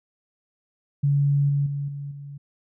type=tone with level steps; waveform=sine; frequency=142 Hz; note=C#3; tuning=42 cents sharp; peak=-17 / -19 / -25 / -30 / -35 dBFS; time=1.03-2.38 s; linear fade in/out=10 ms; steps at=1.49 / 1.66 / 1.88 / 2.11 s; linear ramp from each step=5 ms; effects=none